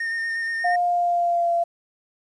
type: tone with vibrato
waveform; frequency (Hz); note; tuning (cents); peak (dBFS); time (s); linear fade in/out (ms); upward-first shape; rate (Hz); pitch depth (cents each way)
triangle; 1829; A#6; -33; -22; 0-0.76; 5; square; 8.4; 14
type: tone with pitch glide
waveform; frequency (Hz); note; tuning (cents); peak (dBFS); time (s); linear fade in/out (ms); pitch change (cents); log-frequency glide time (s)
sine; 709 to 684.8; F5 to F5; +26 to -34; -18; 0.64-1.64; 10; -60; 0.74-1.53
effects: resampled to 22050 Hz + 9-bit